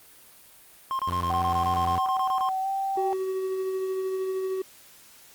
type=tone bursts; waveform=triangle; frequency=1061 Hz; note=C6; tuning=24 cents sharp; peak=-23 dBFS; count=15; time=0.91-2.489 s; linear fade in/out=0 ms; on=81 ms; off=26 ms
type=tone with vibrato; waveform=sawtooth; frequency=87.5 Hz; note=F2; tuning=4 cents sharp; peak=-26 dBFS; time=1.07-1.99 s; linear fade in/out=10 ms; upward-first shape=sine; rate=3.5 Hz; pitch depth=29 cents each way
type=tone with pitch glide; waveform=sine; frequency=760 to 779.1 Hz; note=F#5 to G5; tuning=+46 to -11 cents; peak=-25 dBFS; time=1.3-3.13 s; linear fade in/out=0 ms; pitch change=+43 cents; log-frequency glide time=2.6-2.68 s
type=tone with tremolo; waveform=triangle; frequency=378.3 Hz; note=F#4; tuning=38 cents sharp; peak=-23 dBFS; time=2.97-4.62 s; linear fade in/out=5 ms; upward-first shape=triangle; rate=13 Hz; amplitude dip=30%
effects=white hiss -52 dBFS RMS until 5.34 s + Opus 32 kbps